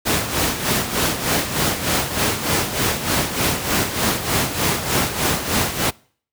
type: noise with tremolo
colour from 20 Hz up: pink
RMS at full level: -17 dBFS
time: 0.05-5.91 s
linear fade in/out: 20 ms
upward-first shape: sine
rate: 3.3 Hz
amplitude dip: 65%
effects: noise-tail reverb RT60 0.5 s tail -25 dB re dry + high-pass 80 Hz 12 dB/octave